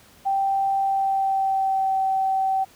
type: tone with pitch glide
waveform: sine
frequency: 782 to 768.6 Hz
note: G5 to G5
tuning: -4 to -34 cents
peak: -19 dBFS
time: 0.25-2.65 s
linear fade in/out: 20 ms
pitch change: -30 cents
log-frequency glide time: 0.78-1.97 s
effects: pink hiss -52 dBFS RMS until 2.75 s + high-pass 60 Hz 12 dB/octave